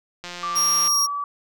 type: click train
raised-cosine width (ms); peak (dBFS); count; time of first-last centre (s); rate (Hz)
0.2; -17; 113; 0.24-0.876; 176
type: tone with pitch glide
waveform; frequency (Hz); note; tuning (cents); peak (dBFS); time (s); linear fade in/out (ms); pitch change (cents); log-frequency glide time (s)
sine; 1174 to 1148.5; D6 to D6; -1 to -39; -24; 0.43-1.24; 2; -38; 0.92-0.98
type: tone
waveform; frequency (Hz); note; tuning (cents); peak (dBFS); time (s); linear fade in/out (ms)
40% pulse; 5610; F8; +7; -17; 0.55-1.07; 20
effects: none